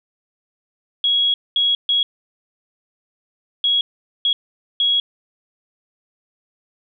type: tone bursts at uneven times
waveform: sine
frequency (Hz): 3322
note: G#7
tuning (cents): 0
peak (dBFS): -14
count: 6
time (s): 1.04-1.34 / 1.56-1.75 / 1.89-2.03 / 3.64-3.81 / 4.25-4.33 / 4.8-5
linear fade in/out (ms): 2
effects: none